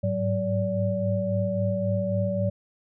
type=tone cluster; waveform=sine; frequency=102.2 / 105.9 / 187.3 / 576 Hz; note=G#2 / G#2 / F#3 / D5; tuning=-27 / +34 / +21 / -34 cents; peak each=-32 / -28 / -28 / -27 dBFS; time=0.03-2.5 s; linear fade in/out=10 ms; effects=none